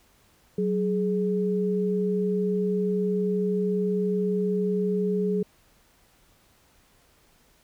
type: tone pair together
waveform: sine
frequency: 186.91 / 419.6 Hz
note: F#3 / G#4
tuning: +18 / +18 cents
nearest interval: octave + major second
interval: 1400 cents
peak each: -25 dBFS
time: 0.58-5.43 s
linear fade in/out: 5 ms
effects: pink hiss -61 dBFS RMS until 7.63 s